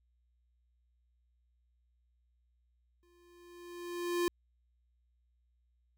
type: tone with exponential growth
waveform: square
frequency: 349.2 Hz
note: F4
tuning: in tune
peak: -28 dBFS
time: 3.03-4.28 s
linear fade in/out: 0 ms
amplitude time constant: 270 ms
effects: added 60 Hz sine -70 dBFS peak until 5.97 s